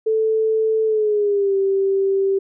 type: tone with pitch glide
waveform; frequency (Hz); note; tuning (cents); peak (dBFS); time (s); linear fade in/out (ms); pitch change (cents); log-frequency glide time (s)
sine; 440 to 389.7; A4 to G4; 0 to -10; -15; 0.06-2.39; 10; -210; 0.85-1.56
effects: none